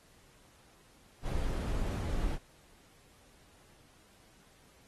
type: noise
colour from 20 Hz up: brown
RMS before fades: -33 dBFS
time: 1.22-2.39 s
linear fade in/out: 50 ms
effects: pink hiss -63 dBFS RMS until 4.87 s + AAC 32 kbps